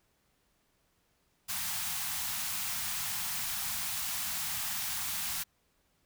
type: band-stop noise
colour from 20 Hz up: white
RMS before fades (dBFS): -35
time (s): 1.48-5.44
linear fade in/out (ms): 20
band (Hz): 220 to 710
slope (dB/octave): 48
effects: pink hiss -73 dBFS RMS until 6.05 s